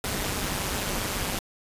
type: noise with amplitude modulation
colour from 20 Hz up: pink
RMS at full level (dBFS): -26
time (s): 0.04-1.39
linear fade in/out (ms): 2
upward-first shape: sine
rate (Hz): 198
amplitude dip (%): 70
effects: resampled to 32000 Hz